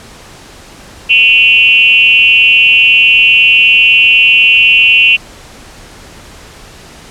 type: tone with frequency modulation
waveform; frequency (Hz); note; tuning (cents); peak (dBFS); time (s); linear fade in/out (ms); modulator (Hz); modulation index
sine; 2724; F7; -44; -3; 1.09-5.17; 20; 232; 0.92
effects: pink hiss -34 dBFS RMS until 7.1 s + low-pass 9000 Hz 12 dB/octave